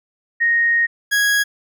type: tone pair in turn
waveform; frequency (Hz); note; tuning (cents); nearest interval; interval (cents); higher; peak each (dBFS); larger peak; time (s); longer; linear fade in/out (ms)
sine / 40% pulse; 1864.7 / 1656.8; A#6 / G#6; 0 / -5; major second; 205; first; -13; neither; 0.4-0.87 / 1.11-1.44; first; 20
effects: none